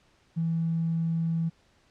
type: tone with tanh clipping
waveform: triangle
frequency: 164.81 Hz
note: E3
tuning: in tune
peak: -24 dBFS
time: 0.36-1.5 s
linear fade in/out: 20 ms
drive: 2 dB
effects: pink hiss -64 dBFS RMS until 1.9 s + low-pass 6000 Hz 12 dB/octave